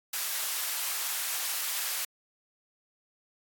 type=high-pass noise; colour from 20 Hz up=white; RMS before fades=-32 dBFS; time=0.13-2.05 s; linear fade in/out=5 ms; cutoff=890 Hz; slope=12 dB/octave; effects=AAC 64 kbps